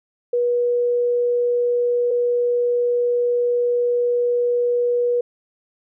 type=tone pair in turn; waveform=sine; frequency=484 / 484 Hz; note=B4 / B4; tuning=-35 / -35 cents; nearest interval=unison; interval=0 cents; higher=neither; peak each=-16 dBFS; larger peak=neither; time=0.33-2.11 / 2.11-5.21 s; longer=second; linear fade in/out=5 ms; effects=none